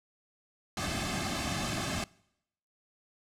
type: noise with comb filter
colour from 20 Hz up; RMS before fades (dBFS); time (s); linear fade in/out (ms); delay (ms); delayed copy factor
pink; -33; 0.77-2.04; 2; 2.1; -0.9
effects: noise-tail reverb RT60 0.8 s tail -24 dB re dry + low-pass 8000 Hz 12 dB/octave